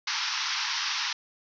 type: band-pass noise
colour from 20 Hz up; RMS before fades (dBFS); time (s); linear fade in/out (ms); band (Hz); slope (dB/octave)
white; -30; 0.07-1.13; 5; 840 to 5900; 96
effects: none